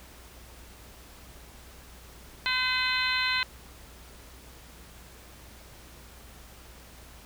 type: harmonic tone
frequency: 510 Hz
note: C5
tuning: 44 cents flat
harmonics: 2 / 3 / 4 / 5 / 6 / 7 / 8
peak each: -34 / -31 / -31 / -32 / -36 / -36 / -31 dBFS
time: 2.46-3.43 s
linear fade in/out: 0 ms
effects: added 60 Hz sine -51 dBFS peak until 7.25 s + pink hiss -51 dBFS RMS until 7.25 s